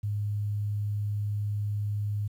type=tone; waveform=sine; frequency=103.6 Hz; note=G#2; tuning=4 cents flat; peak=-27 dBFS; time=0.03-2.28 s; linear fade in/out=10 ms; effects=10-bit

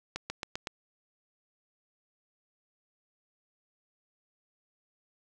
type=accelerating click train; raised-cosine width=0.2 ms; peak=-17 dBFS; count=5; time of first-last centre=0.16-0.672 s; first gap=140 ms; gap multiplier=0.94; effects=none

